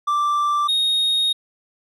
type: tone pair in turn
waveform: triangle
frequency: 1174.7 / 3729 Hz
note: D6 / A#7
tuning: 0 / 0 cents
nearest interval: octave + minor sixth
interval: 2000 cents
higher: second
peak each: -15 dBFS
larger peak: neither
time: 0.07-0.68 / 0.68-1.33 s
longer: second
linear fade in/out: 10 ms
effects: resampled to 32000 Hz

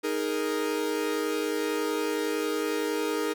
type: chord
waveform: 45% pulse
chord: D# suspended fourth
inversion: none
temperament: equal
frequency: 311.1 / 415.3 / 466.2 Hz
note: D#4 / G#4 / A#4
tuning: 0 / 0 / 0 cents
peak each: -31 dBFS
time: 0.03-3.34 s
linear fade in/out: 20 ms
effects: none

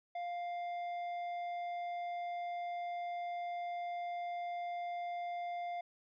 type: tone with tanh clipping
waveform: triangle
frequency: 700 Hz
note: F5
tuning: 4 cents sharp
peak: -39 dBFS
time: 0.15-5.81 s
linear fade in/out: 5 ms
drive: 12 dB
effects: none

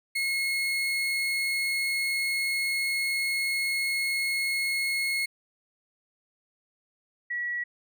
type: tone pair in turn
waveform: 35% pulse / sine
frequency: 2167 / 1930.6 Hz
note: C#7 / B6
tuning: -40 / -40 cents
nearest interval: major second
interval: 200 cents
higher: first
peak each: -24 / -28 dBFS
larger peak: first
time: 0.15-5.26 / 7.3-7.64 s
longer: first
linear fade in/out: 10 ms
effects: none

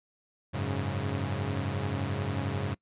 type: chord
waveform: sawtooth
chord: F# suspended second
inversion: none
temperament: equal with one note detuned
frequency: 92.5 / 103.83 / 137.55 Hz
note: F#2 / G#2 / C#3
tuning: 0 / 0 / -13 cents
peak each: -30 dBFS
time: 0.53-2.75 s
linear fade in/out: 20 ms
effects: noise-tail reverb RT60 0.1 s tail -23 dB re dry + resampled to 8000 Hz

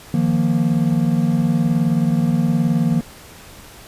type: chord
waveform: triangle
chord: Eb suspended second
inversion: none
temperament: equal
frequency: 155.56 / 174.61 / 233.1 Hz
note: Eb3 / F3 / Bb3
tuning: 0 / 0 / 0 cents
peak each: -17 dBFS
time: 0.14-3.01 s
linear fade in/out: 2 ms
effects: pink hiss -41 dBFS RMS until 3.87 s + resampled to 32000 Hz

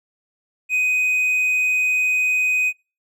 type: tone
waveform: triangle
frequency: 2503 Hz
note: D#7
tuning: 10 cents sharp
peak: -15 dBFS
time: 0.69-2.73 s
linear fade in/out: 50 ms
effects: noise-tail reverb RT60 0.3 s tail -24 dB re dry

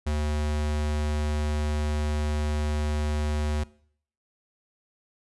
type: tone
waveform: square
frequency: 75 Hz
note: D2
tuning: 37 cents sharp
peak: -25 dBFS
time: 0.06-3.64 s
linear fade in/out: 10 ms
effects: noise-tail reverb RT60 0.6 s tail -21 dB re dry + resampled to 24000 Hz

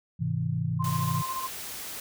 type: chord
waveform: sine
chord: Ab augmented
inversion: none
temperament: just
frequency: 103.83 / 129.78 / 162.23 Hz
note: Ab2 / C3 / E3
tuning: 0 / -14 / -27 cents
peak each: -32 / -30 / -29 dBFS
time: 0.19-1.23 s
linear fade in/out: 20 ms
type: tone with tremolo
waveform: sine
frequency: 1046.5 Hz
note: C6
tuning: in tune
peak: -29 dBFS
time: 0.79-1.48 s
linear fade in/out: 20 ms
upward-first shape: square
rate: 14 Hz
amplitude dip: 45%
type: noise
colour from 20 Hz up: white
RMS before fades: -38 dBFS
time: 0.84-2 s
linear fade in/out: 2 ms
effects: none

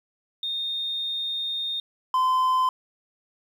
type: tone pair in turn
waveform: sine / triangle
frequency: 3670 / 1027.1 Hz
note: A#7 / C6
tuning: -28 / -32 cents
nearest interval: octave + minor seventh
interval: 2204 cents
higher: first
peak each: -26 / -17 dBFS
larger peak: second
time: 0.43-1.8 / 2.14-2.69 s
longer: first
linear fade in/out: 2 ms
effects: 9-bit

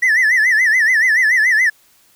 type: tone with vibrato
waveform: triangle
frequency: 1876 Hz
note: A#6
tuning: 11 cents sharp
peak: -8 dBFS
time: 0.02-1.7 s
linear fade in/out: 10 ms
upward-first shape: sine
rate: 7 Hz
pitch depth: 160 cents each way
effects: tanh soft clip ceiling -4 dBFS + white hiss -53 dBFS RMS until 2.15 s

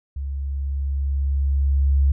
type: tone with level ramp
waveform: sine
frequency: 69.1 Hz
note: C#2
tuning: 5 cents flat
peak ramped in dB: -25 to -13 dBFS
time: 0.16-2.12 s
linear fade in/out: 5 ms
effects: none

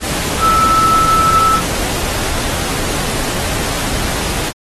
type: tone in noise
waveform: sine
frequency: 1313 Hz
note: E6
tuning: 7 cents flat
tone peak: -9 dBFS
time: 0.39-1.61 s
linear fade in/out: 50 ms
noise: pink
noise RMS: -19 dBFS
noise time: 0-4.53 s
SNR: +7 dB
effects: AAC 32 kbps

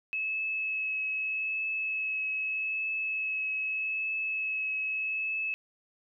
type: tone with vibrato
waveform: sine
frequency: 2587 Hz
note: E7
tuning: 33 cents flat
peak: -29 dBFS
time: 0.13-5.54 s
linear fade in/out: 0 ms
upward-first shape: triangle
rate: 0.81 Hz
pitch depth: 13 cents each way
effects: none

